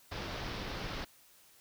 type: low-pass noise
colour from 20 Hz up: pink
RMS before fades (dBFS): -40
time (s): 0.11-1.05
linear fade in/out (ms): 10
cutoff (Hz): 5400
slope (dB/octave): 48
effects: white hiss -62 dBFS RMS until 1.6 s